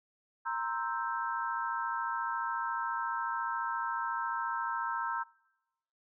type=chord; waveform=sine; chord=C dominant seventh; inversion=third; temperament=equal; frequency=932.3 / 1046.5 / 1318.5 / 1568 Hz; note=Bb5 / C6 / E6 / G6; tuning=0 / 0 / 0 / 0 cents; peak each=-35 / -39 / -37 / -39 dBFS; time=0.45-5.24 s; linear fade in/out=20 ms; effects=noise-tail reverb RT60 1.0 s tail -25 dB re dry